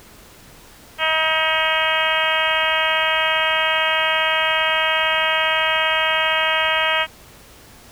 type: harmonic tone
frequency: 317.6 Hz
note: D#4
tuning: 36 cents sharp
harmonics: 2 / 3 / 4 / 5 / 6 / 7 / 8 / 9 / 10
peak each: -25 / -25 / -25 / -25 / -25 / -25 / -25 / -25 / -25 dBFS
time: 0.98-7.07 s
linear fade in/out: 50 ms
effects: pink hiss -45 dBFS RMS until 7.91 s